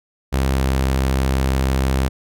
sawtooth tone with pitch glide, 66.6 to 66.18 Hz, C2 to C2, +31 to +20 cents, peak -12 dBFS, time 0.32-2.09 s, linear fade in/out 20 ms, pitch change -11 cents, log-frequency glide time 0.52-0.62 s, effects none

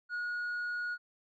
sine tone with tanh clipping, 1448 Hz, F#6, 38 cents flat, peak -34 dBFS, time 0.09-0.98 s, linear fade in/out 50 ms, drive 2 dB, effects none

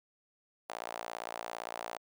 sawtooth tone with high-pass filter, 57.6 Hz, A#1, 20 cents flat, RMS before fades -42 dBFS, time 0.69-1.98 s, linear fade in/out 5 ms, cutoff 710 Hz, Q 2.3, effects none

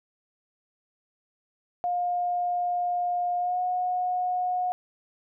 sine tone with pitch glide, 710 to 726.2 Hz, F5 to F#5, +28 to -33 cents, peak -24 dBFS, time 1.84-4.72 s, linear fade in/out 0 ms, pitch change +39 cents, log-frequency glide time 3.38-3.6 s, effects none

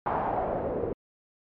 white noise with low-pass filter sweep, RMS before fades -29 dBFS, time 0.06-0.93 s, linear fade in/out 2 ms, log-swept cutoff 980 to 440 Hz, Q 2.9, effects low-pass 2000 Hz 12 dB/octave + MP3 48 kbps

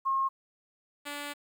sine / 5% pulse tone pair in turn, 1076 / 289.5 Hz, C6 / D4, +48 / -25 cents, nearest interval octave + major seventh, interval 2273 cents, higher first, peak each -25 dBFS, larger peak neither, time 0.05-0.29 / 1.05-1.34 s, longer second, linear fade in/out 20 ms, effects 11-bit

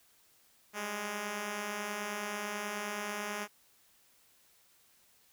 5% pulse beating tone pair, 198.7 / 208 Hz, G3 / G#3, +24 / +3 cents, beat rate 9.3 Hz, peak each -34 / -25 dBFS, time 0.73-3.48 s, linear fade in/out 50 ms, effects white hiss -66 dBFS RMS until 5.32 s

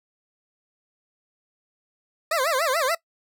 20% pulse tone with vibrato, 587.3 Hz, D5, in tune, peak -16 dBFS, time 2.31-2.95 s, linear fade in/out 5 ms, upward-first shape sine, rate 6.9 Hz, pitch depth 250 cents each way, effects noise-tail reverb RT60 0.1 s tail -20 dB re dry

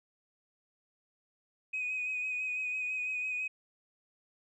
sine tone with vibrato, 2505 Hz, D#7, 11 cents sharp, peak -31 dBFS, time 1.73-3.48 s, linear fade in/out 10 ms, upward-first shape sine, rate 6 Hz, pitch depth 26 cents each way, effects tanh soft clip ceiling -28 dBFS

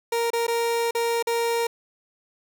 30% pulse tone with dropouts, 466.2 Hz, A#4, in tune, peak -19 dBFS, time 0.12-1.67 s, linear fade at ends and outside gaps 5 ms, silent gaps 0.304-0.332 / 0.468-0.479 / 0.91-0.949 / 1.226-1.27 s, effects none

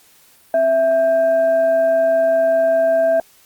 sine tone with frequency modulation, 659.3 Hz, E5, in tune, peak -12 dBFS, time 0.54-3.2 s, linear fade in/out 2 ms, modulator 925 Hz, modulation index 0.25, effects white hiss -51 dBFS RMS until 3.45 s + Opus 48 kbps

